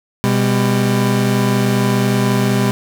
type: tone pair together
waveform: 30% pulse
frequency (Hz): 125.1 / 199.68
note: B2 / G3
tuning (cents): +23 / +32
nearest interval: minor sixth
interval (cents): 809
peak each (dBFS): -13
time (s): 0.24-2.71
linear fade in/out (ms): 0
effects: none